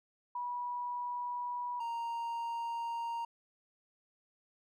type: tone pair in turn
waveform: sine / triangle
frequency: 975 / 930.9 Hz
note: B5 / A#5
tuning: -23 / -3 cents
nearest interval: minor second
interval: 80 cents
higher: first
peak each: -35 / -33 dBFS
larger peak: second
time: 0.35-1.8 / 1.8-3.25 s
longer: neither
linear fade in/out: 5 ms
effects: none